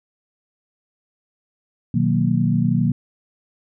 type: chord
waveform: sine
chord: B major seventh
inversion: none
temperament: equal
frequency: 123.47 / 155.56 / 185 / 233.1 Hz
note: B2 / D#3 / F#3 / A#3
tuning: 0 / 0 / 0 / 0 cents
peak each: -21 dBFS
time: 1.94-2.92 s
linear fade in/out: 5 ms
effects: none